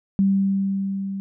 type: tone with level ramp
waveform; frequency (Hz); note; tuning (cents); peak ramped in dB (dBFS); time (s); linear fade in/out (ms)
sine; 195.3; G3; -6; -14 to -26; 0.19-1.2; 0
effects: none